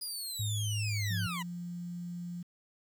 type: linear sweep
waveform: 20% pulse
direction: down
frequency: 4952 to 932.3 Hz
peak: -31 dBFS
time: 0.01-1.43 s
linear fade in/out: 10 ms
type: tone with pitch glide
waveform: sine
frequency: 105.5 to 103.21 Hz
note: G#2 to G#2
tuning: +28 to -10 cents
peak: -31 dBFS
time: 0.39-1.27 s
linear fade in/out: 10 ms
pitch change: -38 cents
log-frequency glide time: 0.9-1.04 s
type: tone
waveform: sine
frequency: 174.61 Hz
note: F3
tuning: in tune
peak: -37 dBFS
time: 1.1-2.43 s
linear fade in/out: 10 ms
effects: 10-bit